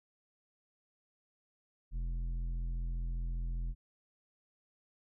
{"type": "tone with tanh clipping", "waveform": "sine", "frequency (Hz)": 42.54, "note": "F1", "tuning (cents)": -45, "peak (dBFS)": -35, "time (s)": [1.91, 3.75], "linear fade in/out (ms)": 50, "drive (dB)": 9, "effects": []}